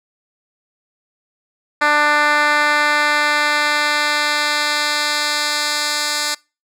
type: tone with band-pass filter sweep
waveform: 10% pulse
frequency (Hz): 296.5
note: D4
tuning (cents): +17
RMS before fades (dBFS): -17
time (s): 1.81-6.35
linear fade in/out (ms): 10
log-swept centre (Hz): 1600 to 5600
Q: 0.98
effects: noise-tail reverb RT60 0.3 s tail -26 dB re dry